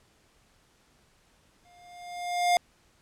square tone with exponential growth, 707 Hz, F5, 21 cents sharp, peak -19 dBFS, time 1.65-2.57 s, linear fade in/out 1 ms, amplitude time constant 200 ms, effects pink hiss -64 dBFS RMS until 3.01 s + low-pass 10000 Hz 12 dB/octave

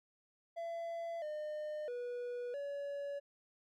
triangle tone with pitch steps, 673 / 606 / 487.1 / 567 Hz, E5 / D#5 / B4 / C#5, +36 / -46 / -24 / +39 cents, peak -37 dBFS, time 0.56-3.2 s, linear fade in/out 20 ms, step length 660 ms, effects none

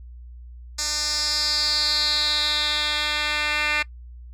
10% pulse tone with band-pass filter sweep, 299.4 Hz, D4, 33 cents sharp, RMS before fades -23 dBFS, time 0.78-3.83 s, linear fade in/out 10 ms, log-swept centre 6000 to 2600 Hz, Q 4.9, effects noise-tail reverb RT60 0.1 s tail -22 dB re dry + added 60 Hz sine -38 dBFS peak until 4.33 s

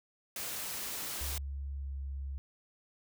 white noise, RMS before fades -39 dBFS, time 0.36-1.38 s, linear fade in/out 2 ms
sine tone with pitch glide, 69.3 to 68.46 Hz, C#2 to C#2, 0 to -21 cents, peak -36 dBFS, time 1.21-2.38 s, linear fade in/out 0 ms, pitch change -21 cents, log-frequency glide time 1.78-1.88 s
effects none

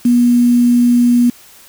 sine tone with quantisation, 241.8 Hz, B3, 36 cents flat, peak -7 dBFS, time 0.05-1.3 s, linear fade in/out 5 ms, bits 5, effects white hiss -42 dBFS RMS until 1.68 s

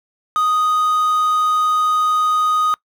triangle tone with quantisation, 1244.5 Hz, D#6, in tune, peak -12 dBFS, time 0.36-2.74 s, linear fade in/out 0 ms, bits 6, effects noise-tail reverb RT60 0.1 s tail -23 dB re dry

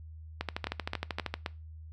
two click trains, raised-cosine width 0.3 ms, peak -16 / -16 dBFS, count 4 / 13, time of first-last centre 0.67-1.462 / 0.41-1.34 s, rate 3.79 / 12.9 Hz, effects noise-tail reverb RT60 0.3 s tail -21 dB re dry + added 79 Hz sine -44 dBFS peak until 1.92 s

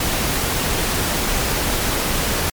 pink noise, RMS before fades -20 dBFS, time 0-2.5 s, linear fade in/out 5 ms, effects MP3 96 kbps

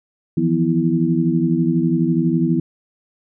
sine tone cluster, 161.5 / 173.6 / 248.1 / 328.7 Hz, E3 / F3 / B3 / E4, -35 / -10 / +8 / -5 cents, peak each -20 dBFS, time 0.37-2.6 s, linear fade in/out 5 ms, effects none

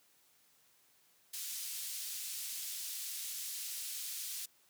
white band-pass noise, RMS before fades -42 dBFS, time 1.33-4.46 s, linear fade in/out 10 ms, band 3400 to 15000 Hz, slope 12 dB/octave, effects white hiss -69 dBFS RMS until 4.69 s + high-pass 80 Hz 12 dB/octave

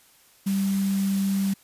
sine tone in noise, 195.6 Hz, G3, 4 cents flat, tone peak -21 dBFS, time 0.46-1.54 s, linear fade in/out 10 ms, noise white, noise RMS -38 dBFS, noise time 0.46-1.54 s, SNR +14 dB, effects white hiss -57 dBFS RMS until 1.63 s + resampled to 32000 Hz

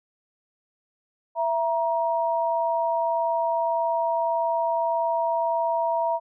sine tone pair together, 665.7 / 944 Hz, E5 / A#5, +17 / +22 cents, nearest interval tritone, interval 605 cents, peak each -24 dBFS, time 1.35-6.2 s, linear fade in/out 50 ms, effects none

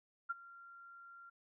sine tone with ADSR envelope, 1382 Hz, F6, 19 cents flat, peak -33 dBFS, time 0.29-1.3 s, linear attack 16 ms, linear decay 24 ms, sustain -20 dB, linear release 10 ms, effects none

